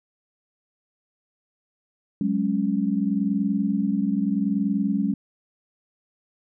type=chord; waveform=sine; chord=F# suspended second; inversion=none; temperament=equal with one note detuned; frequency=186.93 / 207.7 / 277.2 Hz; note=F#3 / G#3 / C#4; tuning=+18 / 0 / 0 cents; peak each=-26 / -23 / -26 dBFS; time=2.21-5.14 s; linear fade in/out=2 ms; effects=none